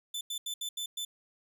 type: tone bursts at uneven times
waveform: sawtooth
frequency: 3520 Hz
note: A7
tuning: in tune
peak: -31 dBFS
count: 6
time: 0.14-0.21 / 0.3-0.38 / 0.46-0.54 / 0.61-0.69 / 0.77-0.86 / 0.97-1.05 s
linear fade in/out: 5 ms
effects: none